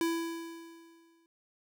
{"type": "tone with exponential decay", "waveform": "square", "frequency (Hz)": 332.5, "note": "E4", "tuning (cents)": 15, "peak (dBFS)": -27, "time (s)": [0.01, 1.26], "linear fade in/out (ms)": 1, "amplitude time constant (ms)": 270, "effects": []}